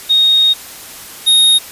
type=tone pair in turn; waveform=sine / square; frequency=3726 / 3726 Hz; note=A#7 / A#7; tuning=-2 / -2 cents; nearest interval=unison; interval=0 cents; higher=neither; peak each=-7 dBFS; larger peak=neither; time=0.09-0.54 / 1.26-1.59 s; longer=first; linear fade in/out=20 ms; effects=white hiss -32 dBFS RMS until 1.71 s + resampled to 32000 Hz